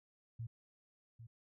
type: tone with echo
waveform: sine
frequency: 115.2 Hz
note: A#2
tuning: 20 cents flat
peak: -40 dBFS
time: 0.39-0.47 s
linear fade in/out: 10 ms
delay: 800 ms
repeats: 1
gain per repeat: -10 dB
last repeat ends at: 1.27 s
effects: none